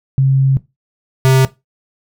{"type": "tone pair in turn", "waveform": ["sine", "square"], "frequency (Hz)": [134.6, 131.91], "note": ["C3", "C3"], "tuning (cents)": [49, 14], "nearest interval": "unison", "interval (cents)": 35, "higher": "first", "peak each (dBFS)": -8, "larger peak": "neither", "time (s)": [[0.18, 0.57], [1.25, 1.45]], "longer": "first", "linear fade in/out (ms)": 0, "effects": ["noise-tail reverb RT60 0.2 s tail -17 dB re dry"]}